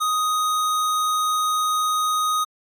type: tone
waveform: square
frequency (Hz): 1248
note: D#6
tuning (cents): +5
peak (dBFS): -20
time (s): 0-2.45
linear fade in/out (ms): 20
effects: AAC 64 kbps